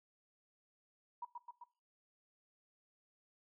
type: tone with echo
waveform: sine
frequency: 959 Hz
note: A#5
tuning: 49 cents sharp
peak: -40 dBFS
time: 1.22-1.25 s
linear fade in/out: 5 ms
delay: 130 ms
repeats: 3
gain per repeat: -3 dB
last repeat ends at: 1.64 s
effects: noise-tail reverb RT60 0.4 s tail -21 dB re dry